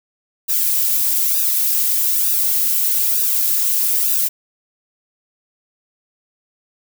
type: noise with flanger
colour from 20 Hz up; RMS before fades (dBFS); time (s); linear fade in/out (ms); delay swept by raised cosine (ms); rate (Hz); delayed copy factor
violet; -17; 0.48-4.29; 20; 0.92 to 3.22; 1.1; -0.7
effects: none